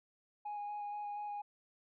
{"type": "tone with vibrato", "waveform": "sine", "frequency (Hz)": 827, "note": "G#5", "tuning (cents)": -8, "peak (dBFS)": -37, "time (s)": [0.45, 1.42], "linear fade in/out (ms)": 10, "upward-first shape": "square", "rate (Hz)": 4.2, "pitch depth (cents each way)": 10, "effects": ["tanh soft clip ceiling -37 dBFS"]}